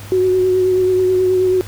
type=tone with vibrato; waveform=sine; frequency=370 Hz; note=F#4; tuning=in tune; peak=-11 dBFS; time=0.12-1.61 s; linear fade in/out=0 ms; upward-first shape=triangle; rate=9.3 Hz; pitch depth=26 cents each way; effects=added 101 Hz sine -31 dBFS peak until 1.67 s + pink hiss -37 dBFS RMS until 1.67 s